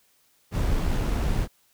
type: noise with amplitude modulation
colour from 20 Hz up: brown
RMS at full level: -23 dBFS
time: 0.51-1.48 s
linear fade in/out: 50 ms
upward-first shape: sine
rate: 74.2 Hz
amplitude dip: 25%
effects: white hiss -64 dBFS RMS until 1.73 s